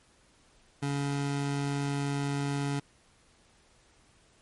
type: tone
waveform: 25% pulse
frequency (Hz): 141.3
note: C#3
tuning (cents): +34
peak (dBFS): -25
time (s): 0.82-2.8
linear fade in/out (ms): 10
effects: pink hiss -63 dBFS RMS until 4.41 s + MP3 48 kbps